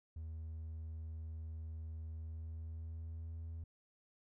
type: tone with pitch glide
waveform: triangle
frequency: 80 to 81.87 Hz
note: D#2 to E2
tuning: +49 to -11 cents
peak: -40 dBFS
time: 0.16-3.64 s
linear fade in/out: 5 ms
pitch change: +40 cents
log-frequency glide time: 2.11-3.4 s
effects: tanh soft clip ceiling -37 dBFS